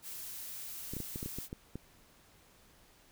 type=noise; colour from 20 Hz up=blue; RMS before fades=-44 dBFS; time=0.02-1.49 s; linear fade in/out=50 ms
type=clicks; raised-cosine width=3 ms; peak=-27 dBFS; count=9; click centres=0.936 / 0.967 / 1.003 / 1.159 / 1.229 / 1.26 / 1.386 / 1.529 / 1.756 s
effects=pink hiss -63 dBFS RMS until 3.11 s